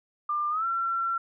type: tone with pitch glide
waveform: sine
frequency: 1195 to 1356.9 Hz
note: D6 to E6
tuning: +30 to +50 cents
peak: -25 dBFS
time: 0.29-1.18 s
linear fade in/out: 5 ms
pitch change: +220 cents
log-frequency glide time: 0.5-0.65 s
effects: none